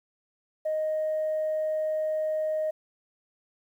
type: tone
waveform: sine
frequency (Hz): 622.3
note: D#5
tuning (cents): 0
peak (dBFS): -24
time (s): 0.65-2.71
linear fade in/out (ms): 10
effects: tanh soft clip ceiling -22 dBFS + 10-bit